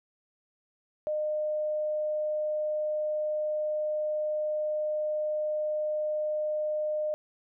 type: tone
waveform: sine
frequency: 609 Hz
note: D#5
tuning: 37 cents flat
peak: -27 dBFS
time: 1.07-7.14 s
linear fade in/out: 0 ms
effects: none